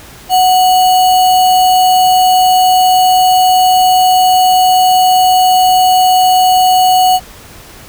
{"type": "tone with sample-and-hold", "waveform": "sine", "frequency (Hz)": 740, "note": "F#5", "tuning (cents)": 0, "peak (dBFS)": -5, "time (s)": [0.29, 7.2], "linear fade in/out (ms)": 50, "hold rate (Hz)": 3675, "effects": ["pink hiss -35 dBFS RMS until 7.88 s"]}